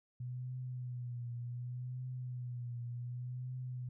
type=tone with vibrato; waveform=sine; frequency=123.47 Hz; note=B2; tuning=in tune; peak=-39 dBFS; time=0.2-3.89 s; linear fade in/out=5 ms; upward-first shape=triangle; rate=0.67 Hz; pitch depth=59 cents each way; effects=none